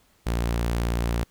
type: tone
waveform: sawtooth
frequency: 58.27 Hz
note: A#1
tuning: in tune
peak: -19 dBFS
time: 0.26-1.24 s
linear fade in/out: 10 ms
effects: pink hiss -62 dBFS RMS until 1.3 s